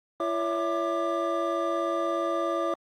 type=tone cluster; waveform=triangle; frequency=338.8 / 562 / 659 / 1190 Hz; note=E4 / C#5 / E5 / D6; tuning=+48 / +24 / -1 / +22 cents; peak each=-29 dBFS; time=0.2-2.74 s; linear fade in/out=2 ms; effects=Opus 24 kbps